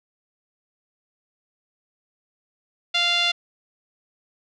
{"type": "tone with low-pass filter", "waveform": "5% pulse", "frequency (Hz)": 696, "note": "F5", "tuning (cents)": -6, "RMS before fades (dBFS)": -21, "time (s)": [2.94, 3.32], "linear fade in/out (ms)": 10, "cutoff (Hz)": 3400, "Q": 3.2, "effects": []}